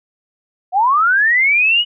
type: linear sweep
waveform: sine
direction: up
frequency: 703 to 2960 Hz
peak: -10 dBFS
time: 0.72-1.85 s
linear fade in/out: 50 ms
effects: none